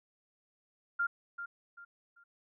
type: tone with echo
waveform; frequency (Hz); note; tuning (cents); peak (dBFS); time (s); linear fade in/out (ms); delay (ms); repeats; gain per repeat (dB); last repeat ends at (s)
sine; 1396.9; F6; 0; -28; 0.99-1.07; 10; 390; 3; -10; 2.24
effects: none